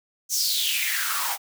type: noise with high-pass filter sweep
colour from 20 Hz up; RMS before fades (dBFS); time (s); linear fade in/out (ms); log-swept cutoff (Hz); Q
white; -25; 0.29-1.38; 50; 6400 to 770; 5.2
effects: none